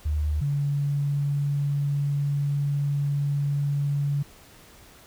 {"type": "tone pair in turn", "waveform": "sine", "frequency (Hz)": [75.4, 142.73], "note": ["D2", "D3"], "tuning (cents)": [46, -49], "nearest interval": "major seventh", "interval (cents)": 1105, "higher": "second", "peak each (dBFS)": [-22, -22], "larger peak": "neither", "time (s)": [[0.05, 0.41], [0.41, 4.23]], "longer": "second", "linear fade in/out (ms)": 10, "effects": ["pink hiss -51 dBFS RMS until 5.06 s"]}